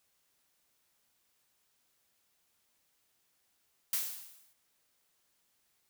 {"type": "noise with exponential decay", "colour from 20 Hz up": "blue", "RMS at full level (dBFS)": -30, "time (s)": [3.93, 4.53], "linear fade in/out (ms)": 1, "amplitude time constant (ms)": 130, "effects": ["white hiss -75 dBFS RMS until 5.89 s"]}